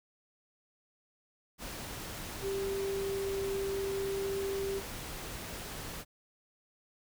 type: tone in noise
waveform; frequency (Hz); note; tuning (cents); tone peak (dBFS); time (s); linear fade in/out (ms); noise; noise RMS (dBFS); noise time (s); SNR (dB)
sine; 392; G4; 0; -32; 2.41-4.82; 50; pink; -42; 1.58-6.05; +7
effects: none